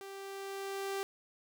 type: tone with level ramp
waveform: sawtooth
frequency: 392 Hz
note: G4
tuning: in tune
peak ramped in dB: -41 to -30 dBFS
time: 0.01-1.03 s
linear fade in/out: 0 ms
effects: none